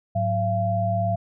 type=tone cluster; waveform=sine; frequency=105 / 182.2 / 682 Hz; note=G#2 / F#3 / F5; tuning=+19 / -26 / -41 cents; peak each=-24 / -30 / -23 dBFS; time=0.15-1.16 s; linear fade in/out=10 ms; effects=none